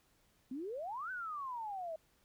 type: exponential two-way sweep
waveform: sine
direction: up then down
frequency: 244.5 to 1547 to 624 Hz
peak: -39 dBFS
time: 0.51-1.96 s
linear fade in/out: 5 ms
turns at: 1.11 s
effects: pink hiss -72 dBFS RMS until 2.24 s